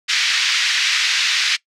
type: band-pass noise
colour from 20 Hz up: pink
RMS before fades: -18 dBFS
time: 0.08-1.57 s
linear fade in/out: 20 ms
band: 1800 to 5500 Hz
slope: 24 dB/octave
effects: noise-tail reverb RT60 0.1 s tail -21 dB re dry